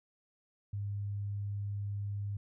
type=tone; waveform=sine; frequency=101.4 Hz; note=G#2; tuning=41 cents flat; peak=-34 dBFS; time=0.73-2.37 s; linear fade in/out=5 ms; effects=none